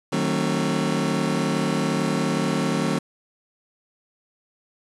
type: chord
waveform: 30% pulse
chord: D# diminished seventh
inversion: none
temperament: just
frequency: 155.56 / 186.68 / 224 / 268.8 Hz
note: D#3 / F#3 / A3 / C4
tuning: 0 / +16 / +31 / +47 cents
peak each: -24 dBFS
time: 0.12-2.99 s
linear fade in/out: 10 ms
effects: resampled to 24000 Hz + 7-bit